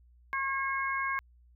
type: harmonic tone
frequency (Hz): 542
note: C#5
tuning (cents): -39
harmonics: 2 / 3 / 4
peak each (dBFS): -32 / -34 / -35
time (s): 0.33-1.19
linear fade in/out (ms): 0
effects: added 60 Hz sine -57 dBFS peak until 1.55 s